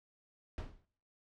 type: noise with exponential decay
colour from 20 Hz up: brown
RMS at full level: -35 dBFS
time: 0.58-0.85 s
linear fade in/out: 0 ms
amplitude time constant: 57 ms
effects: noise-tail reverb RT60 0.7 s tail -26 dB re dry + low-pass 5000 Hz 12 dB/octave